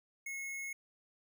square tone, 2177 Hz, C#7, 32 cents flat, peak -40 dBFS, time 0.26-0.73 s, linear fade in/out 5 ms, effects none

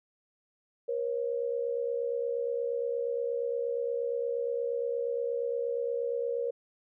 sine tone pair together, 476.5 / 545 Hz, A#4 / C#5, +38 / -29 cents, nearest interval major second, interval 233 cents, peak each -30 / -34 dBFS, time 0.88-6.51 s, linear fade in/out 10 ms, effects none

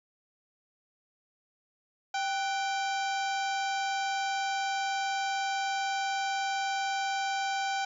harmonic tone with a mistuned harmonic, 784 Hz, G5, in tune, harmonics 1 / 2 / 3 / 4 / 5 / 6 / 7 / 8 / 9, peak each -30 / -36 / -40 / -42 / -44 / -46 / -47 / -48 / -49 dBFS, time 2.14-7.85 s, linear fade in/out 5 ms, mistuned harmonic 2, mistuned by -92 cents, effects 11-bit

